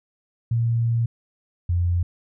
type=tone pair in turn; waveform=sine; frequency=116.4 / 87.41 Hz; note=A#2 / F2; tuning=-2 / +2 cents; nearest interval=perfect fourth; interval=496 cents; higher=first; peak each=-18 dBFS; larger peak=neither; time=0.51-1.06 / 1.69-2.03 s; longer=first; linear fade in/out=5 ms; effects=none